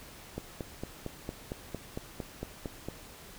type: click train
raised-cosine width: 2 ms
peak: -22 dBFS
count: 12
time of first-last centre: 0.38-2.886 s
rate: 4.39 Hz
effects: pink hiss -50 dBFS RMS until 3.38 s